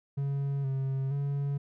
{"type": "tone with pitch steps", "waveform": "triangle", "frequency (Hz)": [139.5, 134.4, 141.1], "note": ["C#3", "C3", "C#3"], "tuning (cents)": [11, 47, 31], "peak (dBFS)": -26, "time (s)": [0.17, 1.58], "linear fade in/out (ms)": 10, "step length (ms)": 470, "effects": []}